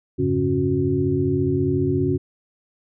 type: tone cluster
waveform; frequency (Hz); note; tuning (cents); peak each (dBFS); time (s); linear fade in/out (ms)
sine; 88.9 / 103.5 / 140.6 / 276.7 / 366.6; F2 / G#2 / C#3 / C#4 / F#4; +31 / -5 / +25 / -3 / -16; -29 / -27 / -24 / -23 / -22; 0.18-2.18; 20
effects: none